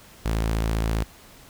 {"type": "tone", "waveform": "sawtooth", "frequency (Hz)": 55, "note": "A1", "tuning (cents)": 0, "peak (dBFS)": -18, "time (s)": [0.25, 1.04], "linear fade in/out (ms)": 10, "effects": ["pink hiss -49 dBFS RMS until 1.49 s"]}